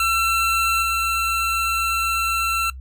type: tone with level steps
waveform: 25% pulse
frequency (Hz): 1346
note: E6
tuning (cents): +36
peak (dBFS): -14 / -16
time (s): 0-2.7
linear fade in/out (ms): 2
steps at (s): 0.82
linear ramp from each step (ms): 5
effects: noise-tail reverb RT60 0.1 s tail -19 dB re dry + added 65 Hz sine -33 dBFS peak until 2.8 s